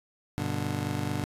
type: chord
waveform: 25% pulse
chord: G major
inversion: none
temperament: just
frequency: 98 / 122.5 / 147 Hz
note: G2 / B2 / D3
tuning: 0 / -14 / +2 cents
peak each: -30 dBFS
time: 0.38-1.24 s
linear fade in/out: 0 ms
effects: resampled to 32000 Hz